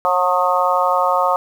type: harmonic tone with a mistuned harmonic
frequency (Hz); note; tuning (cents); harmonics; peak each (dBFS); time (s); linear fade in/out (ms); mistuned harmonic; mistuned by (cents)
181.2; F#3; -36; 3 / 4 / 5 / 6 / 7; -20 / -20 / -20 / -20 / -20; 0.05-1.36; 0; 7; -27
effects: 7-bit